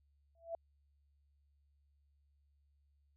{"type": "tone with exponential growth", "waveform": "sine", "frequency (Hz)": 667, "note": "E5", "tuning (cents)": 20, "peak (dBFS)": -35, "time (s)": [0.35, 0.55], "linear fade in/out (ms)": 2, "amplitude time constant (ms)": 42, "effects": ["added 71 Hz sine -70 dBFS peak until 3.16 s"]}